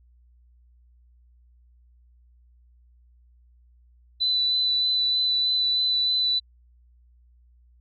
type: tone with vibrato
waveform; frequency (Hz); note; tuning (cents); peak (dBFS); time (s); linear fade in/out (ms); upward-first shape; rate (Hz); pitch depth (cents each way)
sine; 3992; B7; +18; -20; 4.2-6.4; 20; sine; 3.2; 11
effects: added 60 Hz sine -54 dBFS peak until 7.8 s